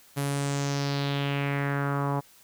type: tone with low-pass filter sweep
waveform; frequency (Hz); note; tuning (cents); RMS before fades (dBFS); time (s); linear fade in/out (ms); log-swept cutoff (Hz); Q
sawtooth; 141; C#3; +30; -28; 0.16-2.21; 20; 12000 to 930; 3.1
effects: white hiss -56 dBFS RMS until 2.43 s